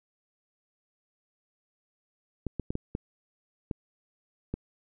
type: clicks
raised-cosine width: 3 ms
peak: -18 dBFS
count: 7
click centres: 2.467 / 2.597 / 2.705 / 2.754 / 2.951 / 3.712 / 4.54 s
effects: none